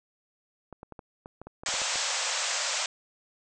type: clicks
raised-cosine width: 1 ms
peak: -28 dBFS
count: 12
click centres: 0.727 / 0.831 / 0.923 / 0.992 / 1.259 / 1.416 / 1.47 / 1.635 / 1.687 / 1.74 / 1.818 / 1.957 s
type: band-pass noise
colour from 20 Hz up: white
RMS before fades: -30 dBFS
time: 1.66-2.86 s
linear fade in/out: 2 ms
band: 500 to 8000 Hz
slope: 96 dB/octave
effects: none